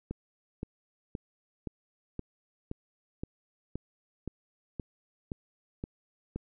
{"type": "click train", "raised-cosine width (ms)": 3, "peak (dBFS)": -22, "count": 13, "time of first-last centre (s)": [0.11, 6.36], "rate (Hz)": 1.92, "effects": []}